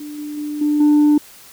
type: tone with level steps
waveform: sine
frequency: 296.9 Hz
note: D4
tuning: 19 cents sharp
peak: -28 / -25 / -22 / -13 / -7 dBFS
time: 0-1.18 s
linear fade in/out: 5 ms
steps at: 0.18 / 0.37 / 0.61 / 0.8 s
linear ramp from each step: 5 ms
effects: tanh soft clip ceiling -8 dBFS + white hiss -43 dBFS RMS until 1.52 s